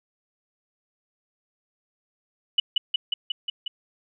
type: tone with echo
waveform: sine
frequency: 2960 Hz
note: F#7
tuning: in tune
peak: -15 dBFS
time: 2.58-2.6 s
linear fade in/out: 5 ms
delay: 180 ms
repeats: 6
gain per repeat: -2 dB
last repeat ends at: 3.68 s
effects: none